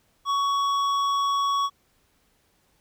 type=tone with hard clipping; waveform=triangle; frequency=1120 Hz; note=C#6; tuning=18 cents sharp; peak=-23 dBFS; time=0.25-1.7 s; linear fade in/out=50 ms; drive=13 dB; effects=pink hiss -66 dBFS RMS until 2.8 s